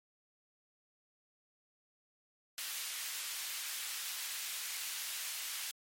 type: high-pass noise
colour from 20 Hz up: pink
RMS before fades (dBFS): -41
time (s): 2.58-5.71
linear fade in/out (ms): 0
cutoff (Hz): 2200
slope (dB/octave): 12
effects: MP3 64 kbps